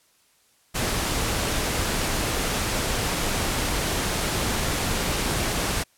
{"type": "noise", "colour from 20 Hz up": "pink", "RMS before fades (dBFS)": -25, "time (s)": [0.74, 5.84], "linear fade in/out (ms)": 20, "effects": ["white hiss -62 dBFS RMS until 5.97 s", "low-pass 12000 Hz 12 dB/octave"]}